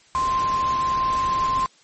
sine tone in noise, 1046.5 Hz, C6, in tune, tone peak -19 dBFS, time 0.15-1.66 s, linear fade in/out 0 ms, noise pink, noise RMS -33 dBFS, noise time 0.15-1.66 s, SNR +11 dB, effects white hiss -55 dBFS RMS until 1.83 s + MP3 32 kbps

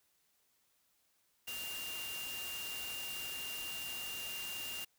sine tone in noise, 2794 Hz, F7, in tune, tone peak -42 dBFS, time 1.47-4.85 s, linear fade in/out 10 ms, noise white, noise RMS -45 dBFS, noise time 1.47-4.85 s, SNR 0 dB, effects white hiss -75 dBFS RMS until 4.98 s

